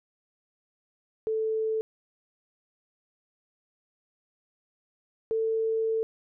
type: tone pair in turn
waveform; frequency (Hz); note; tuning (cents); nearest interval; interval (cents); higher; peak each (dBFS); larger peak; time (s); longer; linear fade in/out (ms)
sine; 440 / 445.9; A4 / A4; 0 / +23; unison; 23; second; -25 / -24; second; 1.27-1.81 / 5.31-6.03; second; 0
effects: none